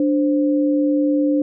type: tone pair together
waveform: sine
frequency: 293.7 / 523.3 Hz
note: D4 / C5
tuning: 0 / 0 cents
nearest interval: minor seventh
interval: 1000 cents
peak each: -15 / -22 dBFS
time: 0-1.42 s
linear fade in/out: 2 ms
effects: none